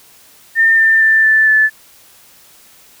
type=tone with pitch steps; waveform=sine; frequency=1808 / 1791.4 / 1774.9 / 1758.6 / 1742.4 Hz; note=A6 / A6 / A6 / A6 / A6; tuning=+47 / +31 / +15 / -1 / -17 cents; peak=-7 dBFS; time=0.55-1.7 s; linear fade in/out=50 ms; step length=230 ms; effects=white hiss -45 dBFS RMS until 3 s